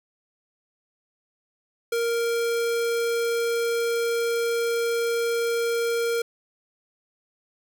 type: tone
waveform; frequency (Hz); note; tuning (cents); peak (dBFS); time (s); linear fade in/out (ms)
square; 466.2; A#4; 0; -23; 1.92-6.22; 5
effects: none